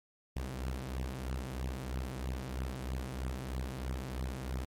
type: beating tone pair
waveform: sawtooth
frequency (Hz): 63.5 / 66.6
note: B1 / C2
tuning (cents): +49 / +31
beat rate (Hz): 3.1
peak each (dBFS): -34 / -36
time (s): 0.36-4.65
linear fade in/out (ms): 5
effects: MP3 64 kbps